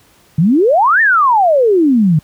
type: exponential two-way sweep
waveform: sine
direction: up then down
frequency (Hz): 146 to 1864.7 to 146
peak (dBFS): -7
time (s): 0.38-2.19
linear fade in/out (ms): 5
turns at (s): 1.01
effects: pink hiss -49 dBFS RMS until 2.23 s + high-pass 60 Hz 12 dB/octave